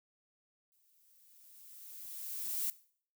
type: noise with exponential growth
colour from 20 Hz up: violet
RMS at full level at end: -34 dBFS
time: 0.72-2.7 s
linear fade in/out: 0 ms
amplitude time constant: 430 ms
effects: noise-tail reverb RT60 0.5 s tail -18 dB re dry